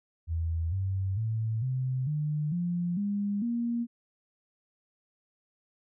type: tone with pitch steps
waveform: sine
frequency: 82.41 / 95.76 / 111.28 / 129.32 / 150.27 / 174.62 / 202.9 / 235.8 Hz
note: E2 / G2 / A2 / C3 / D3 / F3 / G#3 / A#3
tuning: 0 / -40 / +20 / -20 / +40 / 0 / -40 / +20 cents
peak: -27 dBFS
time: 0.27-3.87 s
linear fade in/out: 50 ms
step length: 450 ms
effects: none